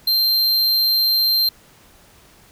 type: tone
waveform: square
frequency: 4155 Hz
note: C8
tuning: 13 cents flat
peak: -15 dBFS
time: 0.07-1.49 s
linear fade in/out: 5 ms
effects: pink hiss -50 dBFS RMS until 2.51 s